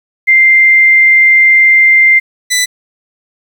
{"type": "tone pair in turn", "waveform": ["sine", "15% pulse"], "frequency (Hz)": [2093, 1990.5], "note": ["C7", "B6"], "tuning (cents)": [0, 13], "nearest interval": "minor second", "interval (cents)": 87, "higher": "first", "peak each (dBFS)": -3, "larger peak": "neither", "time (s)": [[0.27, 2.2], [2.5, 2.66]], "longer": "first", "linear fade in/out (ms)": 20, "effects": ["7-bit"]}